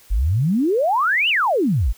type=exponential two-way sweep; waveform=sine; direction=up then down; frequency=43.65 to 3047 to 43.65 Hz; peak=-15 dBFS; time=0.1-1.93 s; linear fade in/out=20 ms; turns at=1.29 s; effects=white hiss -50 dBFS RMS until 1.97 s